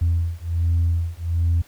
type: beating tone pair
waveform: sine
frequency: 83.7 / 85 Hz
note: E2 / F2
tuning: +27 / -46 cents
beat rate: 1.3 Hz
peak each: -20 dBFS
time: 0.01-1.62 s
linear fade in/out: 10 ms
effects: tanh soft clip ceiling -13 dBFS + pink hiss -52 dBFS RMS until 1.67 s